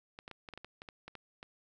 clicks, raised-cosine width 0.3 ms, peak -30 dBFS, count 12, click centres 0.189 / 0.279 / 0.313 / 0.488 / 0.537 / 0.576 / 0.646 / 0.819 / 0.888 / 1.08 / 1.153 / 1.429 s, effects none

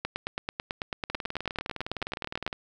two click trains, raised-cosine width 0.3 ms, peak -14 / -17 dBFS, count 23 / 29, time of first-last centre 0.05-2.465 / 1.1-2.529 s, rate 9.11 / 19.6 Hz, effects none

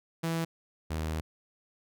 sawtooth tone pair in turn, 164.81 / 78.91 Hz, E3 / D#2, 0 / +25 cents, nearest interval octave + minor second, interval 1275 cents, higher first, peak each -25 / -27 dBFS, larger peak first, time 0.23-0.45 / 0.9-1.21 s, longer second, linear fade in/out 10 ms, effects none

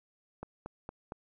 click train, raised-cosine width 1 ms, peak -26 dBFS, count 4, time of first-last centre 0.43-1.121 s, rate 4.34 Hz, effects none

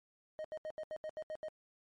triangle tone bursts, 622.3 Hz, D#5, in tune, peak -37 dBFS, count 9, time 0.39-1.484 s, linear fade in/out 0 ms, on 54 ms, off 76 ms, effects MP3 48 kbps

